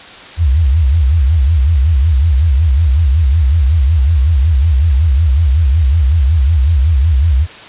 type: tone with vibrato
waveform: sine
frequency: 73.42 Hz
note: D2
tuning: in tune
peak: -7 dBFS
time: 0.37-7.47 s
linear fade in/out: 50 ms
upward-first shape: sine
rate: 5.4 Hz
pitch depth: 260 cents each way
effects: white hiss -33 dBFS RMS until 7.68 s + resampled to 8000 Hz